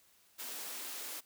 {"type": "high-pass noise", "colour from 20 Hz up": "white", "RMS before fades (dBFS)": -43, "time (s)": [0.38, 1.21], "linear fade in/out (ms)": 20, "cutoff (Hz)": 230, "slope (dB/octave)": 96, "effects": ["white hiss -67 dBFS RMS until 1.25 s"]}